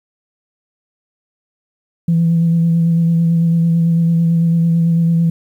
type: tone with vibrato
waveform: sine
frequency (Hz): 166.9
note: E3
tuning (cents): +22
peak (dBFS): -9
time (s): 2.08-5.3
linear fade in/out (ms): 5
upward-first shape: sine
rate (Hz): 9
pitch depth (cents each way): 20
effects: tanh soft clip ceiling -6 dBFS + 8-bit